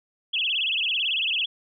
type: tone with vibrato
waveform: sine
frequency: 2960 Hz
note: F#7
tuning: in tune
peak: -22 dBFS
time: 0.33-1.46 s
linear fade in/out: 10 ms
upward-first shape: sine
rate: 18 Hz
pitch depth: 240 cents each way
effects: none